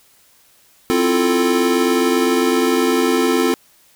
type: chord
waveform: square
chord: F major seventh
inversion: second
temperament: equal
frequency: 261.6 / 329.6 / 349.2 / 440 Hz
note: C4 / E4 / F4 / A4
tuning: 0 / 0 / 0 / 0 cents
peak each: -19 / -25 / -19 / -20 dBFS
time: 0.9-3.54 s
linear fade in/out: 0 ms
effects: white hiss -53 dBFS RMS until 3.95 s